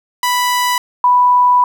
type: tone pair in turn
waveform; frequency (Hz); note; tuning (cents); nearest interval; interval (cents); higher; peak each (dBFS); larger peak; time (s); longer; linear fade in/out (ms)
sawtooth / sine; 987.8 / 987.8; B5 / B5; 0 / 0; unison; 0; neither; -9 / -7; second; 0.23-0.78 / 1.04-1.64; second; 2
effects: 8-bit